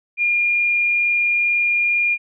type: tone with frequency modulation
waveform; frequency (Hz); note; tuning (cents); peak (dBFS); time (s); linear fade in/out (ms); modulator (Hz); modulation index
sine; 2414; D7; +47; -15; 0.17-2.18; 50; 22.3; 0.31
effects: none